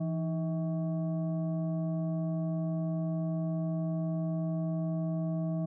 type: tone with frequency modulation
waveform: sine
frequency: 165.9 Hz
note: E3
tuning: 11 cents sharp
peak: -29 dBFS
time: 0-5.66 s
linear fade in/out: 10 ms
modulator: 477 Hz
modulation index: 0.63
effects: none